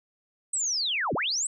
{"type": "linear two-way sweep", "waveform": "sine", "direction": "down then up", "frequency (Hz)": [8270, 94.8, 8220], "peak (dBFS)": -25, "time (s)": [0.53, 1.47], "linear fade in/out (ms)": 5, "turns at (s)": 1.14, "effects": []}